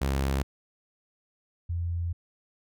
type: tone pair in turn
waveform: sawtooth / sine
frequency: 67.9 / 85.61 Hz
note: C#2 / F2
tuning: -35 / -34 cents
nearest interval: major third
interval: 401 cents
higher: second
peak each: -21 / -27 dBFS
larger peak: first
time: 0.01-0.43 / 1.69-2.13 s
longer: second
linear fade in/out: 10 ms
effects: none